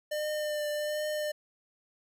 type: tone with vibrato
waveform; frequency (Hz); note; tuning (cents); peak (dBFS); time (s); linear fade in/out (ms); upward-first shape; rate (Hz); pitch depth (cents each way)
square; 601; D5; +40; -31; 0.11-1.32; 10; triangle; 1.3; 22
effects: none